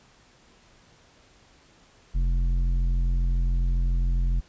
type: tone with tanh clipping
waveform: triangle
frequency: 43.65 Hz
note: F1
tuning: in tune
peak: -22 dBFS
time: 2.14-4.41 s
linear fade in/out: 20 ms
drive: 13 dB
effects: pink hiss -57 dBFS RMS until 4.48 s + resampled to 16000 Hz